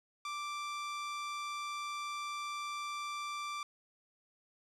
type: tone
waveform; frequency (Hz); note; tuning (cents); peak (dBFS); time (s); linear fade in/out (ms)
sawtooth; 1174.7; D6; 0; -34; 0.25-3.63; 2
effects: low-pass 7000 Hz 12 dB/octave + 12-bit